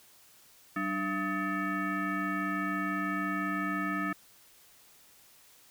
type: tone with frequency modulation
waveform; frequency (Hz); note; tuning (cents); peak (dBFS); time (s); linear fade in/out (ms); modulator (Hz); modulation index
sine; 785; G5; +2; -29; 0.76-4.13; 5; 488; 2.4
effects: white hiss -59 dBFS RMS until 5.7 s